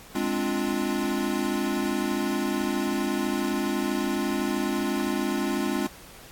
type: chord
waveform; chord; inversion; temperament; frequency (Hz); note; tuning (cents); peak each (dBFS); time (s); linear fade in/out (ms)
square; D half-diminished seventh; second; equal; 207.7 / 261.6 / 293.7 / 349.2; Ab3 / C4 / D4 / F4; 0 / 0 / 0 / 0; -31; 0.15-5.87; 5
effects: pink hiss -47 dBFS RMS until 6.31 s + AAC 64 kbps